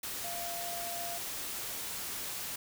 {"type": "tone in noise", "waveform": "sine", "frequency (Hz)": 691, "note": "F5", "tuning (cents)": -19, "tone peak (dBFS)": -40, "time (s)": [0.24, 1.18], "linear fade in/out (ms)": 5, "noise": "white", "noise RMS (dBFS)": -39, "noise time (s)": [0.03, 2.56], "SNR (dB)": -4, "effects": []}